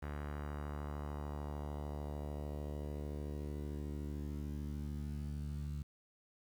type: tone with low-pass filter sweep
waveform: sawtooth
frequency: 73.42 Hz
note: D2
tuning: in tune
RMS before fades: -42 dBFS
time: 0.02-5.83 s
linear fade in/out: 10 ms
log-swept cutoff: 1700 to 160 Hz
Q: 1.7
effects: 10-bit